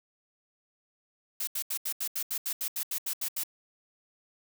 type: noise bursts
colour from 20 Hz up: blue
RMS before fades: -32 dBFS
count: 14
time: 1.4-3.436 s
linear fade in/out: 5 ms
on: 73 ms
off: 78 ms
effects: none